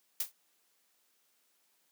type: noise with exponential decay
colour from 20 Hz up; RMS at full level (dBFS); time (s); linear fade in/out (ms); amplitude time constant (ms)
blue; -28; 0.2-0.32; 5; 26
effects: white hiss -73 dBFS RMS until 1.91 s + high-pass 200 Hz 12 dB/octave